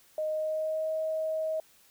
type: tone with pitch glide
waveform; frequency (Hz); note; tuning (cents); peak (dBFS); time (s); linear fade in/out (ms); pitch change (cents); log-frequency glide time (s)
sine; 620 to 632.7; D#5 to D#5; -6 to +29; -28; 0.18-1.6; 2; +35; 0.29-0.92
effects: white hiss -61 dBFS RMS until 1.9 s